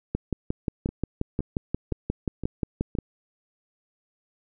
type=two click trains; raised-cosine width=3 ms; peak=-12 / -19 dBFS; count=17 / 5; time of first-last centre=0.15-2.987 / 0.89-2.952 s; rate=5.64 / 1.94 Hz; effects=none